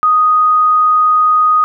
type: tone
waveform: sine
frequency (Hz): 1244.5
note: D#6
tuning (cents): 0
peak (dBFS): -7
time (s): 0.03-1.64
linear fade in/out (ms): 0
effects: none